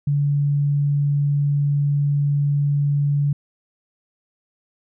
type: tone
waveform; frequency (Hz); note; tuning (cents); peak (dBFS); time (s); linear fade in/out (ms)
sine; 143.6; D3; -39; -16; 0.07-3.33; 5
effects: none